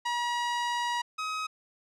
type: tone pair in turn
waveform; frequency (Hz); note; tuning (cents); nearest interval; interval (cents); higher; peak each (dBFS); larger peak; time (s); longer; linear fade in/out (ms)
sawtooth; 959 / 1268; A#5 / D#6; +49 / +32; perfect fourth; 483; second; -24 / -27; first; 0.05-1.02 / 1.18-1.47; first; 10
effects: low-pass 6000 Hz 12 dB/octave